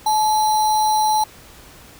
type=tone with sample-and-hold; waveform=sine; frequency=859 Hz; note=A5; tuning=42 cents flat; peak=-14 dBFS; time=0.06-1.24 s; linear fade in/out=5 ms; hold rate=4900 Hz; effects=pink hiss -44 dBFS RMS until 1.99 s